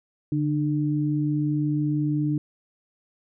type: tone pair together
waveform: sine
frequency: 146.09 / 300.4 Hz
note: D3 / D4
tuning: -9 / +39 cents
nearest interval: octave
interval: 1248 cents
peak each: -24 dBFS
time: 0.32-2.38 s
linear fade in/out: 2 ms
effects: none